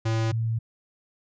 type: tone pair in turn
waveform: square / sine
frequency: 112.4 / 113.31 Hz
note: A2 / A#2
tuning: +37 / -49 cents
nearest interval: unison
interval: 14 cents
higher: second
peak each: -23 dBFS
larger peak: neither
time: 0.05-0.32 / 0.32-0.59 s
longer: neither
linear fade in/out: 10 ms
effects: resampled to 16000 Hz